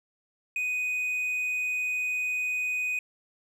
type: tone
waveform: triangle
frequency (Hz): 2493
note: D#7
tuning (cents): +3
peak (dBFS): -25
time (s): 0.56-2.99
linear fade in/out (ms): 2
effects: none